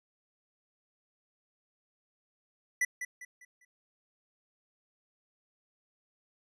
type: tone with echo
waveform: square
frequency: 1975.5 Hz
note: B6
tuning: in tune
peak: -26 dBFS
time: 2.81-2.85 s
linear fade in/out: 5 ms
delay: 200 ms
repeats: 4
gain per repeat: -9 dB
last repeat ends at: 3.65 s
effects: low-pass 12000 Hz 12 dB/octave